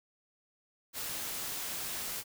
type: noise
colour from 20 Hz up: white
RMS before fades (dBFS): -38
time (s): 0.93-2.24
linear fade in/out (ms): 50
effects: none